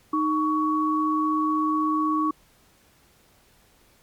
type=tone pair together; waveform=sine; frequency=309.4 / 1121 Hz; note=D#4 / C#6; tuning=-10 / +19 cents; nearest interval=octave + minor seventh; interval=2229 cents; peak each=-23 dBFS; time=0.13-2.31 s; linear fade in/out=5 ms; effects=pink hiss -59 dBFS RMS until 4.02 s + MP3 96 kbps